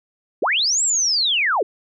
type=linear two-way sweep; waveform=sine; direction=up then down; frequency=246 to 7840 to 334.4 Hz; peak=-16 dBFS; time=0.42-1.63 s; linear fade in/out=5 ms; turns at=0.83 s; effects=none